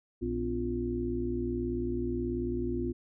harmonic tone with a mistuned harmonic, 58.4 Hz, A#1, 4 cents sharp, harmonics 1 / 2 / 4 / 5 / 6, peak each -37 / -40 / -34 / -44 / -33 dBFS, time 0.21-2.93 s, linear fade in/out 20 ms, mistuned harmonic 4, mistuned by +130 cents, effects none

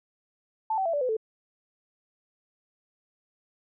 sine tone with pitch steps, 880 / 766.1 / 666.9 / 580.6 / 505.4 / 440 Hz, A5 / G5 / E5 / D5 / B4 / A4, 0 / -40 / +20 / -20 / +40 / 0 cents, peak -24 dBFS, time 0.7-1.168 s, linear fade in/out 5 ms, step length 78 ms, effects none

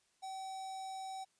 square tone with notch filter, 766 Hz, G5, 40 cents flat, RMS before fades -44 dBFS, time 0.22-1.25 s, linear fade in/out 20 ms, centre 2100 Hz, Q 1.5, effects white hiss -75 dBFS RMS until 1.39 s + resampled to 22050 Hz

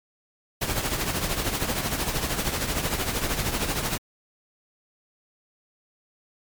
pink noise with tremolo, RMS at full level -24 dBFS, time 0.61-3.98 s, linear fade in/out 10 ms, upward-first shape triangle, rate 13 Hz, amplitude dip 65%, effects MP3 96 kbps

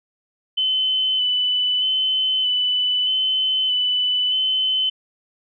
sine tone with vibrato, 3019 Hz, F#7, 34 cents sharp, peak -17 dBFS, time 0.57-4.9 s, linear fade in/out 10 ms, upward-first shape square, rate 0.8 Hz, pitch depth 16 cents each way, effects none

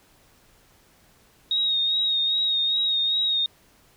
sine tone with vibrato, 3750 Hz, A#7, 10 cents sharp, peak -20 dBFS, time 1.51-3.46 s, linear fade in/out 2 ms, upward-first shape sine, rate 2.5 Hz, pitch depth 36 cents each way, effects pink hiss -58 dBFS RMS until 3.96 s

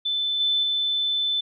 sine tone with level steps, 3520 Hz, A7, in tune, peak -22 / -19 / -21 dBFS, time 0.05-1.41 s, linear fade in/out 10 ms, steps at 0.4 / 0.63 s, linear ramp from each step 5 ms, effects none

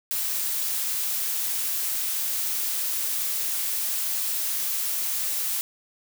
blue noise, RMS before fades -27 dBFS, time 0.11-5.61 s, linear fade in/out 0 ms, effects none

